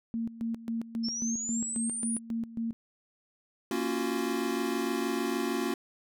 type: tone with tremolo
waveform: sine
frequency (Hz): 229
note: A#3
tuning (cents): -31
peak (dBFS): -29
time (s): 0.14-2.73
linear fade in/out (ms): 0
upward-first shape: square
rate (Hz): 3.7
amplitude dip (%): 80
type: linear sweep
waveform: sine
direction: up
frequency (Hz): 5274 to 9850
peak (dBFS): -32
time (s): 1.03-2.19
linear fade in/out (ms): 20
type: chord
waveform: square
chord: Gb major seventh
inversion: first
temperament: equal with one note detuned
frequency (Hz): 233.1 / 277.2 / 343.4 / 370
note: Bb3 / Db4 / F4 / Gb4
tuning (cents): 0 / 0 / -29 / 0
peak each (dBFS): -35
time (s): 3.71-5.74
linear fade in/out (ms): 2
effects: none